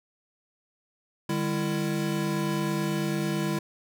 square tone cluster, 151.5 / 200.6 / 334.6 Hz, D#3 / G3 / E4, -46 / +40 / +26 cents, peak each -31 dBFS, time 1.29-3.59 s, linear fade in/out 5 ms, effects none

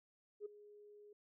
sine tone with ADSR envelope, 415.3 Hz, G#4, in tune, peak -40 dBFS, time 0.4-1.13 s, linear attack 56 ms, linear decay 10 ms, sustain -17 dB, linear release 4 ms, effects tanh soft clip ceiling -36 dBFS

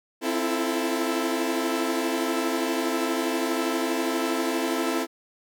sawtooth chord, F major seventh, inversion second, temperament equal with one note detuned, 261.6 / 329.6 / 342 / 440 Hz, C4 / E4 / F4 / A4, 0 / 0 / -36 / 0 cents, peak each -25 / -24 / -28 / -27 dBFS, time 0.21-5.07 s, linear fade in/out 50 ms, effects none

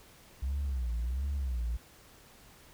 sine tone with vibrato, 63.8 Hz, C2, 43 cents flat, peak -28 dBFS, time 0.42-1.77 s, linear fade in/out 10 ms, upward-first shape sine, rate 1.4 Hz, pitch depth 180 cents each way, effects tanh soft clip ceiling -28 dBFS + pink hiss -57 dBFS RMS until 2.73 s

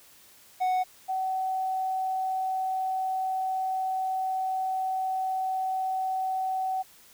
triangle / sine tone pair in turn, 740 / 756 Hz, F#5 / F#5, 0 / +37 cents, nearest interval unison, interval 37 cents, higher second, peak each -21 / -26 dBFS, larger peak first, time 0.6-0.84 / 1.08-6.83 s, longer second, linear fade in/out 20 ms, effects white hiss -55 dBFS RMS until 7.13 s

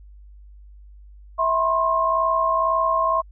sine tone cluster, 653 / 1008 / 1070 Hz, E5 / B5 / C6, -17 / +35 / +38 cents, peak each -23 / -27 / -19 dBFS, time 1.38-3.22 s, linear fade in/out 20 ms, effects added 50 Hz sine -42 dBFS peak until 3.31 s

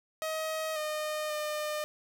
sawtooth tone with pitch steps, 632 / 612 / 605 Hz, D#5 / D#5 / D#5, +27 / -29 / -49 cents, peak -28 dBFS, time 0.22-1.84 s, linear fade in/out 0 ms, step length 540 ms, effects none

